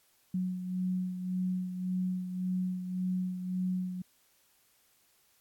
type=beating tone pair; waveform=sine; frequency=183.3 / 185.1 Hz; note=F#3 / F#3; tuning=-16 / +1 cents; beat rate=1.8 Hz; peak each=-31 / -39 dBFS; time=0.34-4.02 s; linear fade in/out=5 ms; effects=white hiss -68 dBFS RMS until 5.4 s + AAC 64 kbps